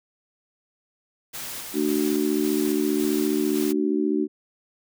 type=noise with tremolo; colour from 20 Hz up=white; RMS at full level=-34 dBFS; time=1.33-3.73 s; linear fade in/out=20 ms; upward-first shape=square; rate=1.8 Hz; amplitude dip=25%
type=harmonic tone; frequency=74.9 Hz; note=D2; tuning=35 cents sharp; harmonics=3 / 4 / 5; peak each=-27 / -23 / -25 dBFS; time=1.73-4.28 s; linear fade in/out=50 ms
effects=none